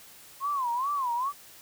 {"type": "tone with vibrato", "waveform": "sine", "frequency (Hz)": 1047, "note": "C6", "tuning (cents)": 1, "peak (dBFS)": -26, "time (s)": [0.4, 1.33], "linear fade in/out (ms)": 50, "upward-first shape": "sine", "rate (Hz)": 2.4, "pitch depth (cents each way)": 190, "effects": ["white hiss -51 dBFS RMS until 1.61 s"]}